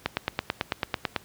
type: click train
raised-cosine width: 0.3 ms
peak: -8 dBFS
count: 11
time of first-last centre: 0.06-1.163 s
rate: 9.07 Hz
effects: pink hiss -53 dBFS RMS until 1.24 s + high-pass 60 Hz 12 dB/octave